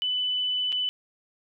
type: tone with dropouts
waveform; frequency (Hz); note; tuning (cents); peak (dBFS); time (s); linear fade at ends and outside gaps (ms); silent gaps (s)
sine; 2995; F#7; +20; -24; 0.02-0.89; 0; 0.721-0.726
effects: none